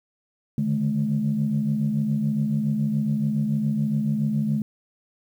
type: tone cluster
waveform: sine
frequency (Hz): 143.8 / 150.9 / 214.1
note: D3 / D3 / A3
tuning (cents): -36 / +47 / -47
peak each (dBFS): -27 / -26 / -22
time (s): 0.58-4.62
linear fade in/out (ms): 2
effects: tanh soft clip ceiling -13 dBFS + 9-bit